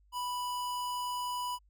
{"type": "tone", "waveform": "square", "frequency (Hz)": 987, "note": "B5", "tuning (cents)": -1, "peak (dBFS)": -34, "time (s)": [0.12, 1.59], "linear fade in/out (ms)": 50, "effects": ["added 50 Hz sine -62 dBFS peak until 1.69 s"]}